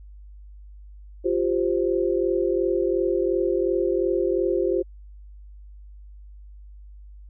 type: chord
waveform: sine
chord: F suspended second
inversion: none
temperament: equal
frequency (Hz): 349.2 / 392 / 523.3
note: F4 / G4 / C5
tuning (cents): 0 / 0 / 0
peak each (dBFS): -23 / -24 / -26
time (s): 1.24-4.83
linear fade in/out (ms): 20
effects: added 50 Hz sine -41 dBFS peak until 7.29 s